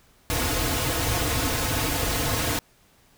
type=noise with comb filter; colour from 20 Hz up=pink; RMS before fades=-25 dBFS; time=0.3-2.59 s; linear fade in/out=0 ms; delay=5.1 ms; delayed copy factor=-0.85; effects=pink hiss -59 dBFS RMS until 3.17 s